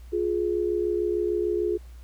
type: tone pair together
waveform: sine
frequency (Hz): 352.4 / 419.1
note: F4 / G#4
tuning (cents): +16 / +16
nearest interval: minor third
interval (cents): 300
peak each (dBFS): -25 / -26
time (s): 0.12-1.78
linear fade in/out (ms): 20
effects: added 60 Hz sine -41 dBFS peak until 2.03 s + pink hiss -59 dBFS RMS until 2.03 s